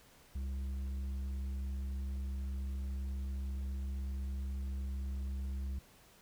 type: tone with tanh clipping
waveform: triangle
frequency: 67 Hz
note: C2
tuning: 42 cents sharp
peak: -37 dBFS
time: 0.35-5.79 s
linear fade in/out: 5 ms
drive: 11 dB
effects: pink hiss -62 dBFS RMS until 6.21 s